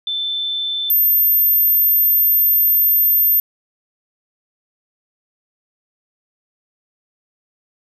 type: tone pair in turn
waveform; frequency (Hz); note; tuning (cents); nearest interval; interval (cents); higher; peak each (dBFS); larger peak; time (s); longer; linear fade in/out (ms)
sine; 3534 / 13343; A7 / G#9; +7 / +7; octave + major seventh; 2300; second; -19 / -11; second; 0.07-0.9 / 0.9-3.4; second; 2
effects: none